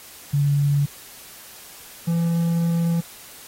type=tone pair in turn; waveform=sine / triangle; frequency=142.9 / 168.31 Hz; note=D3 / E3; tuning=-47 / +36 cents; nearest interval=minor third; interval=283 cents; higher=second; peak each=-16 dBFS; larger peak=neither; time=0.33-0.86 / 2.07-3.01 s; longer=second; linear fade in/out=10 ms; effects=white hiss -43 dBFS RMS until 3.47 s + AAC 48 kbps